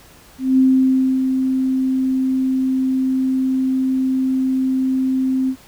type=tone with ADSR envelope; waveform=sine; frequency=261.6 Hz; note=C4; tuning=in tune; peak=-9 dBFS; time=0.38-5.56 s; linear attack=200 ms; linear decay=620 ms; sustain=-6 dB; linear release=72 ms; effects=pink hiss -46 dBFS RMS until 5.67 s